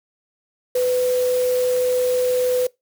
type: tone in noise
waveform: sine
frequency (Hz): 501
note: B4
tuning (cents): +25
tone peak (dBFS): -16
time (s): 0.75-2.67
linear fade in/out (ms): 5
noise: white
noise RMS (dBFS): -33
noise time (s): 0.75-2.67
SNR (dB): +14
effects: noise-tail reverb RT60 0.2 s tail -23 dB re dry